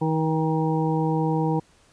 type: harmonic tone with a mistuned harmonic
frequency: 159 Hz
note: D#3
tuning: 38 cents sharp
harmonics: 1 / 2 / 3 / 5 / 6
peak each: -23 / -26 / -28 / -30 / -31 dBFS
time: 0.01-1.6 s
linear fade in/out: 10 ms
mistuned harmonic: 6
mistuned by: -19 cents
effects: pink hiss -58 dBFS RMS until 1.92 s + resampled to 22050 Hz